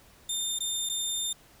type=tone with dropouts; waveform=20% pulse; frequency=3612 Hz; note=A7; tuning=45 cents sharp; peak=-23 dBFS; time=0.29-1.33 s; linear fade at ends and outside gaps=5 ms; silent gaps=0.588-0.604 / 0.891-0.896 s; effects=pink hiss -57 dBFS RMS until 1.6 s